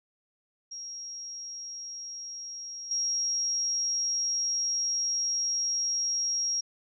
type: tone with level steps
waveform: sine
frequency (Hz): 5610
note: F8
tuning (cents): +7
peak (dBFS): -37 / -26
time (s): 0.71-6.61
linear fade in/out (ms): 10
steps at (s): 2.91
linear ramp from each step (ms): 2
effects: none